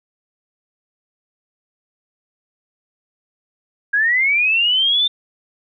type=linear sweep; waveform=sine; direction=up; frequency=1607 to 3594 Hz; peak=-13 dBFS; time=3.93-5.08 s; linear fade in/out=10 ms; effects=none